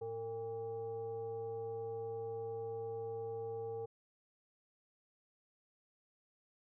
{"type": "tone with frequency modulation", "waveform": "sine", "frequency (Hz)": 455.7, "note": "A#4", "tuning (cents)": -39, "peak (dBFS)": -39, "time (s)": [0.01, 3.86], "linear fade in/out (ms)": 10, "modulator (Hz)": 347, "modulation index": 0.58, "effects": []}